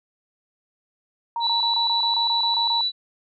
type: tone bursts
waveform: sine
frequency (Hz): 932.3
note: A#5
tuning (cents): 0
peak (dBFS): -23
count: 11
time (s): 1.36-2.81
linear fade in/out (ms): 2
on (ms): 110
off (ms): 24
type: tone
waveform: sine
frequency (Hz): 3951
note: B7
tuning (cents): 0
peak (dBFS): -20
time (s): 1.4-2.92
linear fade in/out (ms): 50
effects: none